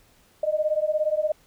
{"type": "beating tone pair", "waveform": "sine", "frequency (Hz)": [605, 622], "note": ["D#5", "D#5"], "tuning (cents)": [-49, -1], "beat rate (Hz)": 17, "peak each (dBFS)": -24, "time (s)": [0.43, 1.32], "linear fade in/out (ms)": 5, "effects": ["pink hiss -59 dBFS RMS until 1.46 s"]}